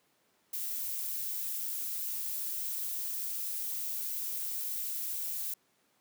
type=noise; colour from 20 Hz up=violet; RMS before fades=-36 dBFS; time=0.53-5.54 s; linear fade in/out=5 ms; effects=pink hiss -71 dBFS RMS until 6 s + high-pass 200 Hz 12 dB/octave